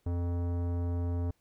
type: tone with tanh clipping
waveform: sine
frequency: 86.9 Hz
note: F2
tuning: 8 cents flat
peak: -31 dBFS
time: 0.06-1.31 s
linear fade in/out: 5 ms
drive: 17 dB
effects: pink hiss -74 dBFS RMS until 1.4 s